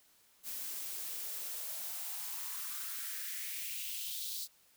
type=noise with high-pass filter sweep; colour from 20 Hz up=blue; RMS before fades=-41 dBFS; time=0.43-4.48 s; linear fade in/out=50 ms; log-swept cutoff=220 to 4300 Hz; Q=3; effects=white hiss -67 dBFS RMS until 4.76 s

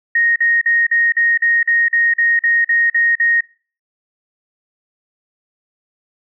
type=tone bursts; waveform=sine; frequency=1864.7 Hz; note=A#6; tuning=in tune; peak=-11 dBFS; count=13; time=0.15-3.408 s; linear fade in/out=5 ms; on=210 ms; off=44 ms; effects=noise-tail reverb RT60 0.4 s tail -22 dB re dry

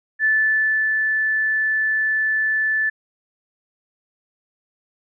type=tone with ADSR envelope; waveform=sine; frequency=1749 Hz; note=A6; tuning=11 cents flat; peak=-14 dBFS; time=0.19-2.9 s; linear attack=54 ms; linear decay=650 ms; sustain=-3 dB; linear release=11 ms; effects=none

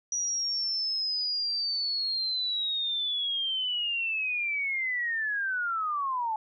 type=linear sweep; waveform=sine; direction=down; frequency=5830 to 853 Hz; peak=-27 dBFS; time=0.12-6.36 s; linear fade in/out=2 ms; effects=none

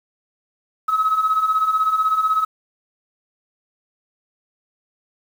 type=beating tone pair; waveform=sine; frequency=1270 / 1286 Hz; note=D#6 / E6; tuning=+35 / -43 cents; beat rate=16 Hz; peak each=-21 / -16 dBFS; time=0.88-2.45 s; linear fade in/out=10 ms; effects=tanh soft clip ceiling -10 dBFS + 7-bit

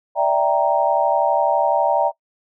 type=chord; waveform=sine; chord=E half-diminished seventh; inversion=third; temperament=equal; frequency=587.3 / 659.3 / 784 / 932.3 Hz; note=D5 / E5 / G5 / Bb5; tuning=0 / 0 / 0 / 0 cents; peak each=-20 dBFS; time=0.15-2.12 s; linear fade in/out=50 ms; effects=noise-tail reverb RT60 0.1 s tail -22 dB re dry

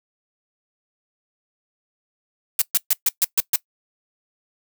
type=noise bursts; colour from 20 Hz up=blue; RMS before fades=-17 dBFS; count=7; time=2.59-3.559 s; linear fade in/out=2 ms; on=27 ms; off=130 ms; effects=noise-tail reverb RT60 0.1 s tail -21 dB re dry

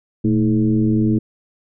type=tone with frequency modulation; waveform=sine; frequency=219.6 Hz; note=A3; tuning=3 cents flat; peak=-13 dBFS; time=0.24-1.19 s; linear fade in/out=10 ms; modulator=101 Hz; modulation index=1.2; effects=none

